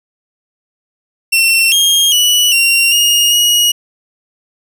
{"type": "tone with pitch steps", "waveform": "sawtooth", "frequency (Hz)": [2709, 3234, 2948, 2756, 2855, 2895], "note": ["E7", "G#7", "F#7", "F7", "F7", "F#7"], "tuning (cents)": [47, -47, -7, -24, 37, -38], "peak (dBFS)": -5, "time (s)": [1.32, 3.72], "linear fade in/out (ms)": 10, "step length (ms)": 400, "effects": []}